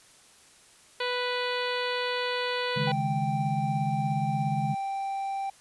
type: harmonic tone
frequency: 493.9 Hz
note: B4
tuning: in tune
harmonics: 1 / 2 / 3 / 4 / 5 / 6 / 7 / 8 / 9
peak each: -31 / -34 / -36 / -37 / -38 / -39 / -39 / -40 / -41 dBFS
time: 1-2.92 s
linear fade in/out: 5 ms
type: chord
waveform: sine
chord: C# suspended second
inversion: none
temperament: equal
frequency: 138.59 / 155.56 / 207.7 Hz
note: C#3 / D#3 / G#3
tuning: 0 / 0 / 0 cents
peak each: -30 / -31 / -33 dBFS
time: 2.76-4.75 s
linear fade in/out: 10 ms
type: tone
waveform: triangle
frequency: 784 Hz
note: G5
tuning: in tune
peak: -27 dBFS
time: 2.87-5.5 s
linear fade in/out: 5 ms
effects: white hiss -56 dBFS RMS until 5.6 s + resampled to 24000 Hz